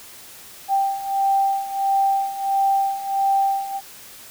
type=beating tone pair; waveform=sine; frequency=784 / 785.5 Hz; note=G5 / G5; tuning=0 / +3 cents; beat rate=1.5 Hz; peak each=-23 / -19 dBFS; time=0.68-3.81 s; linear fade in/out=50 ms; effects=white hiss -42 dBFS RMS until 4.3 s